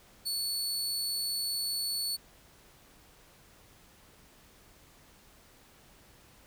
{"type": "tone", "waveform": "sawtooth", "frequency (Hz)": 4435, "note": "C#8", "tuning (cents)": 0, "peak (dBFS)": -28, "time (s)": [0.25, 2.17], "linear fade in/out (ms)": 20, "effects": ["pink hiss -59 dBFS RMS until 6.46 s"]}